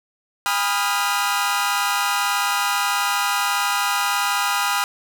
sawtooth chord, F half-diminished seventh, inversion first, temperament equal with one note detuned, 810.2 / 987.8 / 1244.5 / 1396.9 Hz, Ab5 / Cb6 / Eb6 / F6, -43 / 0 / 0 / 0 cents, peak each -21 dBFS, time 0.46-4.84 s, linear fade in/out 0 ms, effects none

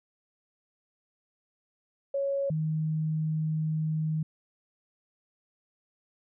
sine tone pair in turn, 554.4 / 156.56 Hz, C#5 / D#3, 0 / +11 cents, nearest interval octave + minor seventh, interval 2189 cents, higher first, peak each -26 dBFS, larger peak neither, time 2.14-2.5 / 2.5-4.23 s, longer second, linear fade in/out 5 ms, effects none

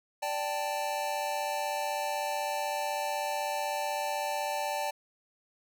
square chord, D suspended fourth, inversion none, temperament equal, 587.3 / 784 / 880 Hz, D5 / G5 / A5, 0 / 0 / 0 cents, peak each -36 / -36 / -35 dBFS, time 0.22-4.91 s, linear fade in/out 10 ms, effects none

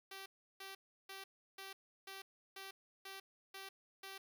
5% pulse tone bursts, 388 Hz, G4, 18 cents flat, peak -37 dBFS, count 9, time 0.11-4.18 s, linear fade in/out 5 ms, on 150 ms, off 340 ms, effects 12-bit

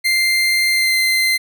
30% pulse tone with pitch glide, 2093 to 2073 Hz, C7 to C7, 0 to -17 cents, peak -11 dBFS, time 0.04-1.38 s, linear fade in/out 20 ms, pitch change -17 cents, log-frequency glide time 0.71-0.96 s, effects none

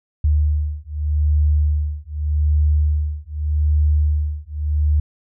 sine beating tone pair, 74.6 / 75.43 Hz, D2 / D2, +28 / +47 cents, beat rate 0.83 Hz, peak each -18 dBFS, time 0.24-5 s, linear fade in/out 5 ms, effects none

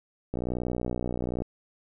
click train, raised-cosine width 2 ms, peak -17 dBFS, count 67, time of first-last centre 0.34-1.42 s, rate 61.1 Hz, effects none

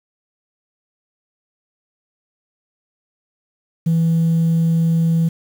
sine tone, 164.81 Hz, E3, in tune, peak -11 dBFS, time 3.86-5.29 s, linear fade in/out 10 ms, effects tanh soft clip ceiling -11 dBFS + 7-bit

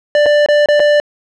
square tone with dropouts, 590 Hz, D5, 8 cents sharp, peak -8 dBFS, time 0.15-1 s, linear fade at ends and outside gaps 1 ms, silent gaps 0.259-0.263 / 0.461-0.486 / 0.659-0.686 / 0.796-0.801 s, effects low-pass 3000 Hz 12 dB/octave

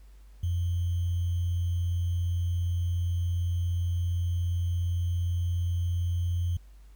sine tone with sample-and-hold, 87.31 Hz, F2, in tune, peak -25 dBFS, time 0.43-6.57 s, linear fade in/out 5 ms, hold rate 3150 Hz, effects added 50 Hz sine -48 dBFS peak until 6.95 s + pink hiss -66 dBFS RMS until 6.95 s

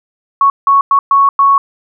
sine tone bursts at uneven times, 1108.7 Hz, C#6, in tune, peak -5 dBFS, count 5, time 0.41-0.5 / 0.67-0.81 / 0.91-0.99 / 1.11-1.29 / 1.39-1.58 s, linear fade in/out 2 ms, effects none

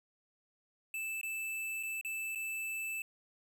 square tone with dropouts, 2637 Hz, E7, in tune, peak -37 dBFS, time 0.94-3.02 s, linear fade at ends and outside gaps 2 ms, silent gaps 1.213-1.231 / 1.829-1.833 / 2.012-2.048 / 2.35-2.356 s, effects 13-bit

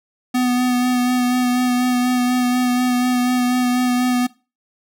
square tone with vibrato, 248.7 Hz, B3, 12 cents sharp, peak -16 dBFS, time 0.34-4.27 s, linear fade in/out 10 ms, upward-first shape sine, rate 4.1 Hz, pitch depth 18 cents each way, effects noise-tail reverb RT60 0.3 s tail -20 dB re dry

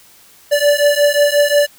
square beating tone pair, 579 / 584.6 Hz, D5 / D5, -25 / -8 cents, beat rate 5.6 Hz, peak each -14 / -14 dBFS, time 0.51-1.67 s, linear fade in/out 20 ms, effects white hiss -46 dBFS RMS until 1.78 s

